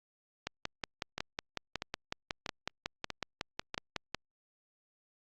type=two click trains; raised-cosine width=0.2 ms; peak=-18 / -16 dBFS; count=5 / 21; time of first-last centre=1.18-3.744 / 0.47-4.146 s; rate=1.56 / 5.44 Hz; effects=low-pass 6000 Hz 12 dB/octave + Opus 48 kbps